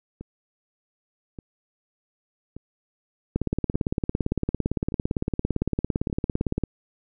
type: two click trains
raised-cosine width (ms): 3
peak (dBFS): -24 / -10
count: 6 / 59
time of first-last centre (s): 0.21-6.099 / 3.36-6.637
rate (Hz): 0.849 / 17.7
effects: none